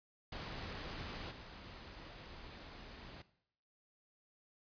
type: noise with level steps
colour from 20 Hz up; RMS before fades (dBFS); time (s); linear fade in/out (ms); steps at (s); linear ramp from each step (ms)
pink; -45 / -52; 0.32-3.22; 5; 1.31; 2
effects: noise-tail reverb RT60 0.7 s tail -17 dB re dry + resampled to 11025 Hz